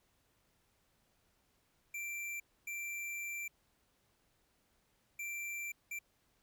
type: tone bursts at uneven times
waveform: square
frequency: 2352 Hz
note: D7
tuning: 2 cents sharp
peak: -40 dBFS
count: 4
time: 1.94-2.4 / 2.67-3.48 / 5.19-5.72 / 5.91-5.99 s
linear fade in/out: 5 ms
effects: pink hiss -75 dBFS RMS until 6.42 s